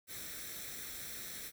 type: noise with comb filter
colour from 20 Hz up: white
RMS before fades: -45 dBFS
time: 0.07-1.52 s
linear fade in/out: 50 ms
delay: 0.52 ms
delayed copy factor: +0.65
effects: none